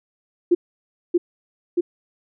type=tone with echo; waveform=sine; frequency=349.2 Hz; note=F4; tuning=in tune; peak=-11 dBFS; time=0.51-0.55 s; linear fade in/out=10 ms; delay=630 ms; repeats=2; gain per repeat=-2 dB; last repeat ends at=1.81 s; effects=none